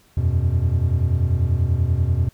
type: chord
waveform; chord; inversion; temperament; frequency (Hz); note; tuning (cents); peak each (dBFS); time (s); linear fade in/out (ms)
triangle; E suspended second; none; just; 82.41 / 92.71 / 123.61; E2 / F#2 / B2; 0 / +4 / +2; -18 / -19 / -20; 0.17-2.29; 5
effects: pink hiss -56 dBFS RMS until 2.33 s